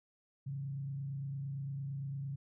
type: tone with frequency modulation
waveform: sine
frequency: 137.8 Hz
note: C#3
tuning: 10 cents flat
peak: -37 dBFS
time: 0.46-2.36 s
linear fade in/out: 10 ms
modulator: 28.8 Hz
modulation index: 0.4
effects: none